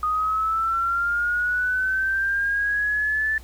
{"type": "linear sweep", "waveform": "sine", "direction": "up", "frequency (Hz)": [1236, 1760], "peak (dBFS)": -20, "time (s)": [0.03, 3.38], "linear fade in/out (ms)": 2, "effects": ["added 60 Hz sine -41 dBFS peak until 3.43 s", "pink hiss -50 dBFS RMS until 3.43 s"]}